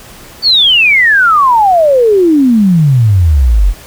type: exponential sweep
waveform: sine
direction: down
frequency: 4611 to 42.26 Hz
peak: -4 dBFS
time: 0.42-3.74 s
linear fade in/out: 50 ms
effects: pink hiss -34 dBFS RMS until 3.86 s